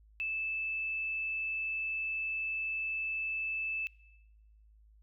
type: tone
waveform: sine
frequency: 2628 Hz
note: E7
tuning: 6 cents flat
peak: -32 dBFS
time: 0.2-3.87 s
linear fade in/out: 0 ms
effects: noise-tail reverb RT60 1.0 s tail -23 dB re dry + added 53 Hz sine -58 dBFS peak until 5.02 s